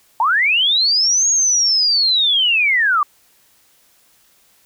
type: linear two-way sweep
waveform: sine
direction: up then down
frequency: 841 to 6670 to 1128 Hz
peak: -12 dBFS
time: 0.2-3.03 s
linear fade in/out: 2 ms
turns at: 1.29 s
effects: white hiss -55 dBFS RMS until 4.65 s